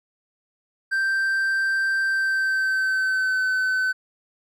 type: tone with pitch glide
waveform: triangle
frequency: 1568 to 1519 Hz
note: G6 to F#6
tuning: 0 to +45 cents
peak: -18 dBFS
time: 0.91-3.93 s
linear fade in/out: 20 ms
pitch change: -55 cents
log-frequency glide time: 2.05-3.43 s
effects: none